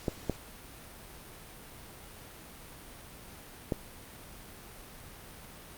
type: clicks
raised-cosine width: 2 ms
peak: -15 dBFS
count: 3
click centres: 0.082 / 0.297 / 3.722 s
effects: pink hiss -49 dBFS RMS until 5.77 s + Opus 48 kbps